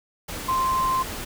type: tone in noise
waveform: sine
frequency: 1045 Hz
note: C6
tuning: 2 cents flat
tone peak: -20 dBFS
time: 0.48-1.03 s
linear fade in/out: 10 ms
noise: pink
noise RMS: -33 dBFS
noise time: 0.28-1.25 s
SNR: +10 dB
effects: none